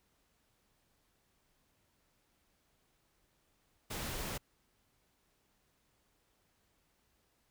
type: noise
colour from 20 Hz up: pink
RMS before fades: -40 dBFS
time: 3.9-4.38 s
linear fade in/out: 10 ms
effects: pink hiss -75 dBFS RMS until 7.5 s